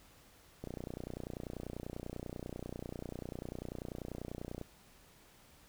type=click train; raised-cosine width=2 ms; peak=-28 dBFS; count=121; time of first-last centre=0.64-4.614 s; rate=30.2 Hz; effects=pink hiss -62 dBFS RMS until 5.68 s